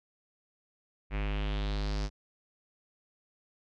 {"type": "tone with low-pass filter sweep", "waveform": "square", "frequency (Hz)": 51, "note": "G#1", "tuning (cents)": -31, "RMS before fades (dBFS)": -32, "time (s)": [1.1, 2.1], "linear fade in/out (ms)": 50, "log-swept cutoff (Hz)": [2300, 5500], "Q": 3.3, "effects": []}